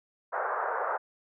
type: band-pass noise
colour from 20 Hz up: white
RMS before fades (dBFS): -31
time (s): 0.32-0.98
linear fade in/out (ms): 20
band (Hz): 450 to 1500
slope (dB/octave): 48
effects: none